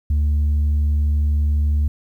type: tone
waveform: sine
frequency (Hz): 74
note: D2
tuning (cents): +14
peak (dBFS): -12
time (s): 0.1-1.88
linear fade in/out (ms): 5
effects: tanh soft clip ceiling -14 dBFS + 9-bit